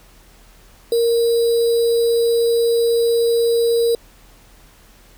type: tone with sample-and-hold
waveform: sine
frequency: 466.2 Hz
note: A#4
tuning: in tune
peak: -13 dBFS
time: 0.92-3.95 s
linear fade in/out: 2 ms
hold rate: 4410 Hz
effects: added 40 Hz sine -48 dBFS peak until 5.17 s + pink hiss -50 dBFS RMS until 5.17 s